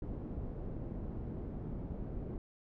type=low-pass noise; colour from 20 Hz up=pink; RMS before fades=-41 dBFS; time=0.02-2.38 s; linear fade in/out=2 ms; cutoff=370 Hz; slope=12 dB/octave; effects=none